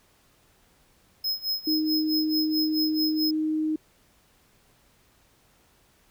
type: tone with tremolo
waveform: square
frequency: 5130 Hz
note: E8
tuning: 48 cents flat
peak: -24 dBFS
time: 1.24-3.31 s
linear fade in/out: 5 ms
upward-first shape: sine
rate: 4.6 Hz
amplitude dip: 90%
type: tone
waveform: sine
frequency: 311.1 Hz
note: D#4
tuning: in tune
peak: -23 dBFS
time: 1.67-3.76 s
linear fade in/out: 5 ms
effects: pink hiss -62 dBFS RMS until 6.1 s